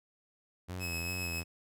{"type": "tone with vibrato", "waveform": "sawtooth", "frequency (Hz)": 87.31, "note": "F2", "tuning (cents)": 0, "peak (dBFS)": -34, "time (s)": [0.68, 1.44], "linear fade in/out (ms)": 20, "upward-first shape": "sine", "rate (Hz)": 2.6, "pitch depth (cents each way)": 84}
{"type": "tone with tremolo", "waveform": "sawtooth", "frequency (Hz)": 2572, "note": "E7", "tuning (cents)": -43, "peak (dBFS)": -32, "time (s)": [0.79, 1.44], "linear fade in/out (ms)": 50, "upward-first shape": "sine", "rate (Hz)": 7.3, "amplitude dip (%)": 25}
{"effects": []}